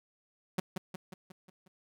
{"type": "tone with echo", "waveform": "sawtooth", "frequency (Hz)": 185, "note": "F#3", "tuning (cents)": 0, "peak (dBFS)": -24, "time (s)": [0.58, 0.6], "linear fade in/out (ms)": 5, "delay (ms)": 180, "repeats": 6, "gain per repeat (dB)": -5, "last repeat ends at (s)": 1.68, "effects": []}